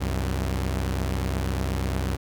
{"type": "tone pair together", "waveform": "sawtooth", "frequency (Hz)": [65.41, 93.92], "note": ["C2", "F#2"], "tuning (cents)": [0, 26], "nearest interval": "tritone", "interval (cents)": 626, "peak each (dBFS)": [-22, -25], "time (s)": [0, 2.17], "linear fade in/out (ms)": 20, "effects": []}